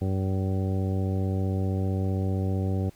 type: harmonic tone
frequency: 95.4 Hz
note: G2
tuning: 47 cents flat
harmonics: 1 / 2 / 3 / 4 / 5 / 6 / 8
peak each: -25 / -31 / -35 / -37 / -39 / -41 / -43 dBFS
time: 0.01-2.9 s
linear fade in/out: 10 ms
effects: pink hiss -58 dBFS RMS until 2.95 s